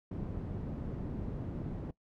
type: low-pass noise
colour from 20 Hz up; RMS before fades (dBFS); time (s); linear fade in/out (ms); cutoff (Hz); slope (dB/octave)
white; -39; 0.11-1.91; 5; 210; 12
effects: noise-tail reverb RT60 0.1 s tail -20 dB re dry